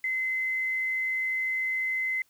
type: tone with quantisation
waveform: sine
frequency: 2053 Hz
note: C7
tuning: 33 cents flat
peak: -26 dBFS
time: 0.04-2.22 s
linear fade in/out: 2 ms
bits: 9
effects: white hiss -67 dBFS RMS until 2.29 s